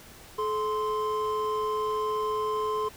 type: tone pair together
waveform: triangle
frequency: 430 / 1041.8 Hz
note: A4 / C6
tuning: -40 / -8 cents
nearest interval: octave + minor third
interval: 1532 cents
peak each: -27 dBFS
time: 0.38-2.89 s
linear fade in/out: 10 ms
effects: pink hiss -49 dBFS RMS until 2.96 s